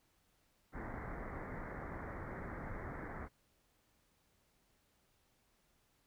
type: low-pass noise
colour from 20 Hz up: pink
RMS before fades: -45 dBFS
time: 0.72-3.29 s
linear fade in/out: 50 ms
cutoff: 2100 Hz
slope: 96 dB/octave
effects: pink hiss -75 dBFS RMS until 6.06 s

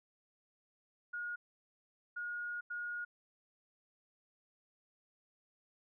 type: tone bursts at uneven times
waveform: sine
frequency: 1437 Hz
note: F6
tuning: 49 cents sharp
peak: -38 dBFS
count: 3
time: 1.13-1.36 / 2.16-2.61 / 2.7-3.05 s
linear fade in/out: 10 ms
effects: none

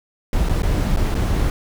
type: noise with dropouts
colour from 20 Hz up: brown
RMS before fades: -18 dBFS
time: 0.33-1.5 s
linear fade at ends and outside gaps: 1 ms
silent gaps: 0.488-0.494 / 0.621-0.632 / 0.962-0.971 / 1.144-1.151 s
effects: none

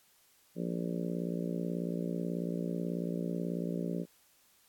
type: harmonic tone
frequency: 58.27 Hz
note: A#1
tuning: in tune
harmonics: 3 / 4 / 5 / 6 / 7 / 8 / 9 / 10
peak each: -35 / -40 / -41 / -45 / -42 / -46 / -46 / -47 dBFS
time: 0.55-4.06 s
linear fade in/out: 50 ms
effects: white hiss -66 dBFS RMS until 4.68 s + AAC 64 kbps

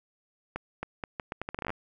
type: accelerating click train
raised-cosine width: 0.5 ms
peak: -18 dBFS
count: 15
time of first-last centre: 0.56-1.704 s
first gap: 270 ms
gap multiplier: 0.77
effects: none

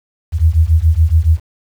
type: beating tone pair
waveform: sine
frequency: 77.1 / 84.2 Hz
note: D#2 / E2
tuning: -15 / +37 cents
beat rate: 7.1 Hz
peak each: -11 dBFS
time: 0.32-1.4 s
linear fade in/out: 50 ms
effects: 7-bit

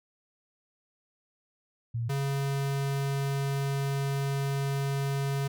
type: tone pair in turn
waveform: sine / square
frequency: 116.54 / 138.59 Hz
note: A#2 / C#3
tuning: 0 / 0 cents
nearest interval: minor third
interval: 300 cents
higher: second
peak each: -28 dBFS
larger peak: neither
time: 1.94-2.09 / 2.09-5.48 s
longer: second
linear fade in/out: 10 ms
effects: none

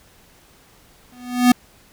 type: tone with exponential growth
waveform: square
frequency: 246.9 Hz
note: B3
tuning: in tune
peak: -7 dBFS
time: 1.12-1.52 s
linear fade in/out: 5 ms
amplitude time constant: 85 ms
effects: pink hiss -52 dBFS RMS until 1.92 s

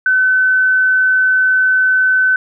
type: tone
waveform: sine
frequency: 1517 Hz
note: F#6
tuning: 43 cents sharp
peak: -9 dBFS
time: 0.06-2.36 s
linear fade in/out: 2 ms
effects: none

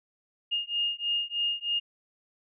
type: beating tone pair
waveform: sine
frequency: 2836 / 2839.2 Hz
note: F7 / F7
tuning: +26 / +28 cents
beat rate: 3.2 Hz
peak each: -30 / -30 dBFS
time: 0.51-1.8 s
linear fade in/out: 20 ms
effects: none

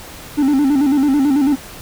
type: tone with vibrato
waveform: triangle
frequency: 280.3 Hz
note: C#4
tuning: 19 cents sharp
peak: -9 dBFS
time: 0.37-1.56 s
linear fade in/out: 20 ms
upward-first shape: square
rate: 9.1 Hz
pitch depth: 89 cents each way
effects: pink hiss -35 dBFS RMS until 1.81 s

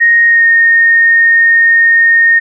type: tone with pitch glide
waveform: sine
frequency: 1864.7 to 1843.3 Hz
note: A#6 to A#6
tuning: 0 to -20 cents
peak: -4 dBFS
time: 0-2.4 s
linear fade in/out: 20 ms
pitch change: -20 cents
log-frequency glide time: 0.27-0.47 s
effects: none

